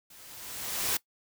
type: noise with level ramp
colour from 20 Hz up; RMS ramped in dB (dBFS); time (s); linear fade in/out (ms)
white; -53 to -27; 0.1-0.97; 5
effects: noise-tail reverb RT60 0.1 s tail -20 dB re dry